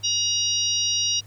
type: harmonic tone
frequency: 950 Hz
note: A#5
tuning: 33 cents sharp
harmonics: 3 / 4 / 5 / 6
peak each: -26 / -27 / -29 / -24 dBFS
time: 0.03-1.21 s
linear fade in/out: 20 ms
effects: added 104 Hz sine -44 dBFS peak until 1.26 s + pink hiss -54 dBFS RMS until 1.26 s